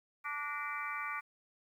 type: harmonic tone with a mistuned harmonic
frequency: 291.4 Hz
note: D4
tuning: 13 cents flat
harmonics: 3 / 4 / 5 / 6 / 7 / 8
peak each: -48 / -40 / -43 / -46 / -45 / -43 dBFS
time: 0.24-1.21 s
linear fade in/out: 20 ms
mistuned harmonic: 6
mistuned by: +97 cents
effects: 11-bit